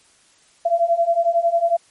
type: beating tone pair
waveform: sine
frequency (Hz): 672 / 683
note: E5 / F5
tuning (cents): +33 / -39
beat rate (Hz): 11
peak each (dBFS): -19 / -17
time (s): 0.65-1.77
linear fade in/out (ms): 10
effects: white hiss -55 dBFS RMS until 1.9 s + MP3 48 kbps